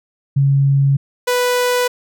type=tone pair in turn; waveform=sine / sawtooth; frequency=138.59 / 493.9 Hz; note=C#3 / B4; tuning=0 / 0 cents; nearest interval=octave + minor seventh; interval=2200 cents; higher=second; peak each=-10 dBFS; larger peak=neither; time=0.36-0.97 / 1.27-1.88 s; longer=neither; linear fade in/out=10 ms; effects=none